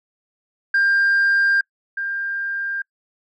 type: tone pair in turn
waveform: sine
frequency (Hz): 1596 / 1596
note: G6 / G6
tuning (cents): +31 / +31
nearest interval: unison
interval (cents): 0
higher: neither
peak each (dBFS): -12 / -22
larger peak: first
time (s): 0.74-1.61 / 1.97-2.82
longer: first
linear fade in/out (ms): 5
effects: noise-tail reverb RT60 0.1 s tail -26 dB re dry + tanh soft clip ceiling -12 dBFS